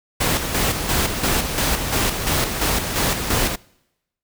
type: noise with tremolo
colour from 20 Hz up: pink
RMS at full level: -19 dBFS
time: 0.2-3.56 s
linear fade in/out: 10 ms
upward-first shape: square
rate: 2.9 Hz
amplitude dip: 50%
effects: noise-tail reverb RT60 0.9 s tail -25 dB re dry